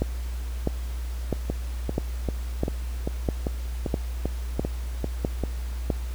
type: two click trains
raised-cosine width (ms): 2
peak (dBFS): -13 / -10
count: 11 / 10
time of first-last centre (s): 1.5-5.437 / 0.02-5.902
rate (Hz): 2.54 / 1.53
effects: added 60 Hz sine -28 dBFS peak until 6.14 s + pink hiss -46 dBFS RMS until 6.14 s